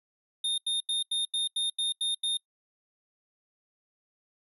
square tone bursts, 3656 Hz, A#7, 34 cents flat, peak -27 dBFS, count 9, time 0.44-2.372 s, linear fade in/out 5 ms, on 140 ms, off 84 ms, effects noise-tail reverb RT60 0.1 s tail -23 dB re dry + resampled to 32000 Hz

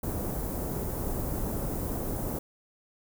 pink band-stop noise, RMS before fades -32 dBFS, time 0.03-2.39 s, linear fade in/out 5 ms, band 650 to 15000 Hz, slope 12 dB/octave, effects none

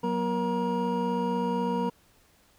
triangle tone cluster, 184.9 / 241 / 472.5 / 950 Hz, F#3 / B3 / A#4 / A#5, -1 / -42 / +23 / +33 cents, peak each -29 dBFS, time 0.03-1.9 s, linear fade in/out 10 ms, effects pink hiss -62 dBFS RMS until 2.58 s

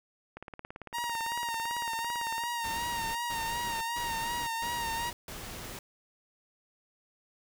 click train, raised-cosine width 0.5 ms, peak -27 dBFS, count 38, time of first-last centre 0.37-2.437 s, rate 17.9 Hz
sawtooth tone with vibrato, 932.3 Hz, A#5, in tune, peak -28 dBFS, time 0.93-5.11 s, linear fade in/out 20 ms, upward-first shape sine, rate 2.7 Hz, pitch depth 42 cents each way
pink noise bursts, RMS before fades -42 dBFS, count 5, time 2.64-5.79 s, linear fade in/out 2 ms, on 510 ms, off 150 ms
effects none

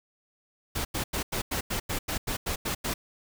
pink noise bursts, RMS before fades -30 dBFS, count 12, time 0.75-2.94 s, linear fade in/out 10 ms, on 100 ms, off 90 ms, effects none

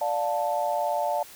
sine chord, D minor, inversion none, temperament just, 587.3 / 704.8 / 881 Hz, D5 / F5 / A5, 0 / +16 / +2 cents, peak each -28 dBFS, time 0.01-1.23 s, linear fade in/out 5 ms, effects white hiss -47 dBFS RMS until 1.35 s

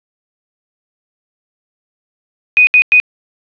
sine tone bursts at uneven times, 2489 Hz, D#7, in tune, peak -4 dBFS, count 3, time 2.57-2.67 / 2.74-2.82 / 2.92-3 s, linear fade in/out 0 ms, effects resampled to 11025 Hz + 7-bit

